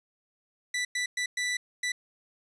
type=tone bursts at uneven times; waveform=sawtooth; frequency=1975.5 Hz; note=B6; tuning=in tune; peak=-24 dBFS; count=5; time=0.74-0.85 / 0.95-1.06 / 1.17-1.26 / 1.37-1.57 / 1.83-1.92 s; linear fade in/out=5 ms; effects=resampled to 22050 Hz